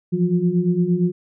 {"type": "tone cluster", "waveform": "sine", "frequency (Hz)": [170.1, 178.8, 358.5], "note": ["F3", "F3", "F4"], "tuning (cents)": [-45, 41, 45], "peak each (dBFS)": [-20, -19, -23], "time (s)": [0.12, 1.12], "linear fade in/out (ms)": 20, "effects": []}